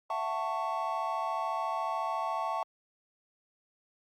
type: chord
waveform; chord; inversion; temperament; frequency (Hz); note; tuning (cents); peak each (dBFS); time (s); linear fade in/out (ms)
triangle; F# minor seventh; third; just; 666 / 740 / 888 / 1110; E5 / F#5 / A5 / C#6; +18 / 0 / +16 / +2; -35 / -36 / -33 / -33; 0.1-2.63; 2
effects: Opus 48 kbps